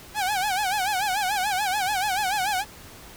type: tone with vibrato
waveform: sawtooth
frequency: 790 Hz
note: G5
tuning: 13 cents sharp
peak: -19 dBFS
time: 0.14-2.65 s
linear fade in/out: 50 ms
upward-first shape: sine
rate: 6.9 Hz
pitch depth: 140 cents each way
effects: pink hiss -45 dBFS RMS until 3.16 s